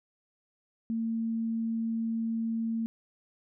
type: tone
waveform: sine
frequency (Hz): 226.7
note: A#3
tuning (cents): -48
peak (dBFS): -28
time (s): 0.9-2.86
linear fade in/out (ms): 0
effects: none